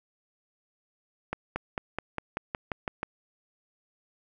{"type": "accelerating click train", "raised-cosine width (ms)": 0.5, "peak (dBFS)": -15, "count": 10, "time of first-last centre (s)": [1.33, 3.031], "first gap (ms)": 230, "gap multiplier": 0.95, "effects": []}